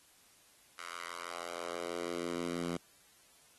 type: tone with high-pass filter sweep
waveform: 10% pulse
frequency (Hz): 86.2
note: F2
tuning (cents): -22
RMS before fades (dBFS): -40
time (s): 0.78-2.77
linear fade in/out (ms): 5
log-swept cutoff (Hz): 1400 to 180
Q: 1.5
effects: white hiss -64 dBFS RMS until 3.58 s + AAC 32 kbps